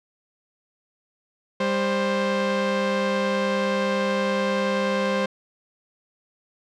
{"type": "tone pair together", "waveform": "sawtooth", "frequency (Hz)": [198.57, 526], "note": ["G3", "C5"], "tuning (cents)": [23, 9], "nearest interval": "octave + perfect fourth", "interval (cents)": 1686, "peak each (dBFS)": [-21, -19], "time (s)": [1.6, 5.26], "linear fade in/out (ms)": 5, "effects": ["low-pass 4000 Hz 12 dB/octave"]}